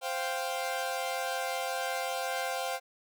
sawtooth chord, C suspended fourth, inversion none, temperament equal, 523.3 / 698.5 / 784 Hz, C5 / F5 / G5, 0 / 0 / 0 cents, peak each -32 dBFS, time 0.01-2.8 s, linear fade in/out 50 ms, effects none

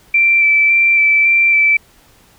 sine tone with vibrato, 2337 Hz, D7, 9 cents flat, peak -8 dBFS, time 0.14-1.77 s, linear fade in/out 5 ms, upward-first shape square, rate 1.8 Hz, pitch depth 12 cents each way, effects pink hiss -49 dBFS RMS until 2.38 s

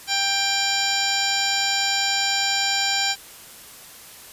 harmonic tone, 790 Hz, G5, 13 cents sharp, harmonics 1 / 2 / 3 / 4 / 5 / 6 / 7 / 9, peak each -28 / -28 / -28 / -28 / -28 / -28 / -28 / -28 dBFS, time 0.07-3.16 s, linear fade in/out 50 ms, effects white hiss -43 dBFS RMS until 4.32 s + resampled to 32000 Hz

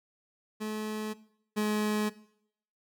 30% pulse tone pair in turn, 215 / 211.7 Hz, A3 / G#3, -40 / +33 cents, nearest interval unison, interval 27 cents, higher first, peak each -30 / -24 dBFS, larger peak second, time 0.6-1.14 / 1.56-2.1 s, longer neither, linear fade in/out 20 ms, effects noise-tail reverb RT60 0.7 s tail -19 dB re dry

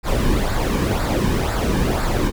brown noise with flanger, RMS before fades -19 dBFS, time 0.03-2.32 s, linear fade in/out 50 ms, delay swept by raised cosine 0.32 to 1.52 ms, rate 2 Hz, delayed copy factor -0.6, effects none

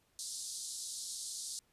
white band-pass noise, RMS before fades -43 dBFS, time 0.19-1.59 s, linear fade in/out 0 ms, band 3900 to 10000 Hz, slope 48 dB/octave, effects pink hiss -73 dBFS RMS until 1.72 s + resampled to 32000 Hz

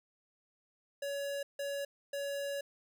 square tone bursts at uneven times, 563 Hz, C#5, 27 cents sharp, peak -36 dBFS, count 3, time 1.02-1.43 / 1.59-1.85 / 2.13-2.61 s, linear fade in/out 5 ms, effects none

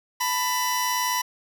sawtooth tone cluster, 895 / 994 / 5660 Hz, A5 / B5 / F8, +29 / +11 / +22 cents, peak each -29 / -20 / -28 dBFS, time 0.2-1.22 s, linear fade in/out 10 ms, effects none

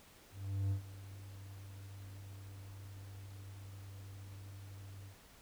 triangle tone with ADSR envelope, 98 Hz, G2, in tune, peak -29 dBFS, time 0.31-5.16 s, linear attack 400 ms, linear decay 100 ms, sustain -17 dB, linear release 83 ms, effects pink hiss -61 dBFS RMS until 5.41 s

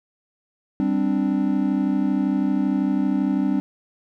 triangle chord, G suspended fourth, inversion none, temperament just, 196 / 261.3 / 294 Hz, G3 / C4 / D4, 0 / -2 / +2 cents, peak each -21 dBFS, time 0.8-3.6 s, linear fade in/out 0 ms, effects none

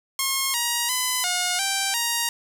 5% pulse tone with pitch steps, 1077 / 948 / 1009 / 719 / 783 / 939 Hz, C6 / A#5 / B5 / F#5 / G5 / A#5, +50 / +29 / +37 / -50 / -2 / +12 cents, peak -10 dBFS, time 0.19-2.29 s, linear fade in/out 2 ms, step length 350 ms, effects 7-bit

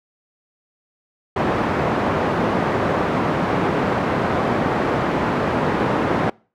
pink band-pass noise, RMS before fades -20 dBFS, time 1.36-6.3 s, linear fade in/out 5 ms, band 160 to 1300 Hz, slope 12 dB/octave, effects noise-tail reverb RT60 0.4 s tail -26 dB re dry

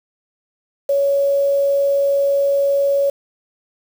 sine tone with quantisation, 559 Hz, C#5, 14 cents sharp, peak -13 dBFS, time 0.89-3.1 s, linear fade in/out 5 ms, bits 6, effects none

